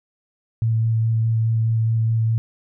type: tone with vibrato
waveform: sine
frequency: 112.8 Hz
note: A2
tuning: 44 cents sharp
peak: -16 dBFS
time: 0.62-2.38 s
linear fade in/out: 0 ms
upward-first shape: square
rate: 4.8 Hz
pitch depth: 9 cents each way
effects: none